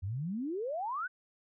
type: exponential sweep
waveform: sine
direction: up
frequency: 87.3 to 1568 Hz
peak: -33 dBFS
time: 0.02-1.08 s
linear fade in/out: 20 ms
effects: none